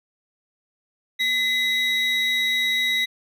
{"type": "tone pair together", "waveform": "triangle", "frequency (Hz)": [2029, 3825], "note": ["B6", "A#7"], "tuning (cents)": [46, 44], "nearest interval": "major seventh", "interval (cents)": 1098, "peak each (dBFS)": [-19, -20], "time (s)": [1.19, 3.06], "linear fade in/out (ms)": 20, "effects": ["tanh soft clip ceiling -14 dBFS"]}